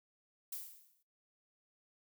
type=noise with exponential decay; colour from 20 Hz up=violet; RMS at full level=-40 dBFS; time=0.52-1.03 s; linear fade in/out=5 ms; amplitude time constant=110 ms; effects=noise-tail reverb RT60 0.2 s tail -19 dB re dry

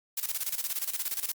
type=noise with tremolo; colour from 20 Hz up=blue; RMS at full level=-30 dBFS; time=0.17-1.32 s; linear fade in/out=5 ms; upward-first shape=square; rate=17 Hz; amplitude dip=75%; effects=Opus 48 kbps

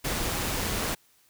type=noise with amplitude modulation; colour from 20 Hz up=pink; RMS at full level=-28 dBFS; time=0.04-0.95 s; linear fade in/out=10 ms; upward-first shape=sine; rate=171 Hz; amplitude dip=30%; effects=white hiss -63 dBFS RMS until 1.29 s

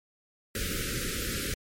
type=band-stop noise; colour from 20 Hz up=pink; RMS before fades=-32 dBFS; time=0.55-1.54 s; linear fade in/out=2 ms; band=550 to 1300 Hz; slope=96 dB/octave; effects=MP3 64 kbps

